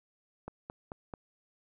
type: click train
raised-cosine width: 1 ms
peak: -26 dBFS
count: 4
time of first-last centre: 0.48-1.138 s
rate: 4.56 Hz
effects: none